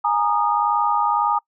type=chord; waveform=sine; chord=Ab suspended second; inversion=none; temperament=equal with one note detuned; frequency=830.6 / 932.3 / 1230.2 Hz; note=Ab5 / Bb5 / Eb6; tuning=0 / 0 / -20 cents; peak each=-21 dBFS; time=0.04-1.39 s; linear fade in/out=10 ms; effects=noise-tail reverb RT60 0.1 s tail -25 dB re dry